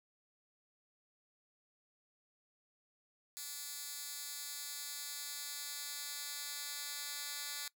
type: tone with high-pass filter sweep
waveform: 10% pulse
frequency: 290 Hz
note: D4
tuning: 22 cents flat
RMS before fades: -44 dBFS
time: 3.37-7.68 s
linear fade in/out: 0 ms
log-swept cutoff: 5700 to 3400 Hz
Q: 0.72
effects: noise-tail reverb RT60 0.1 s tail -21 dB re dry